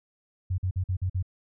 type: tone bursts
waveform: sine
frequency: 92.5 Hz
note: F#2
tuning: in tune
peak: -24 dBFS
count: 6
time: 0.5-1.227 s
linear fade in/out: 10 ms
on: 82 ms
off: 47 ms
effects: none